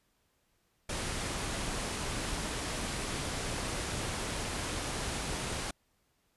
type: low-pass noise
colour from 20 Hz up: pink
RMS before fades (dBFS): -36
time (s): 0.89-5.71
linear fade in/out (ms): 5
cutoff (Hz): 11000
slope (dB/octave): 96
effects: pink hiss -74 dBFS RMS until 6.36 s + resampled to 32000 Hz